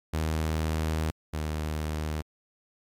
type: tone pair in turn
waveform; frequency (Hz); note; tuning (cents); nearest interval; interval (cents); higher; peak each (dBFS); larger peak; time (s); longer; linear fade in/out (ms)
sawtooth; 78.9 / 77.14; D#2 / D#2; +25 / -14; unison; 39; first; -22 / -25; first; 0.13-1.11 / 1.33-2.22; first; 10
effects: MP3 96 kbps